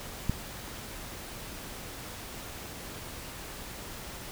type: click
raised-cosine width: 5 ms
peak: -14 dBFS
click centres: 0.296 s
effects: pink hiss -42 dBFS RMS until 4.31 s